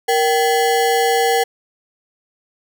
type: ring-modulated tone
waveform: square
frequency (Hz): 622.3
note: D#5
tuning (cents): 0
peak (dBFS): -11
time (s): 0.08-1.44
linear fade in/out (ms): 10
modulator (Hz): 155
effects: none